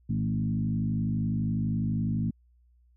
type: tone with frequency modulation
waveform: sine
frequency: 168.7 Hz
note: E3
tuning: 40 cents sharp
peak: -25 dBFS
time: 0.09-2.31 s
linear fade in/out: 10 ms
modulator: 52 Hz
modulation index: 1.5
effects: added 60 Hz sine -59 dBFS peak until 2.96 s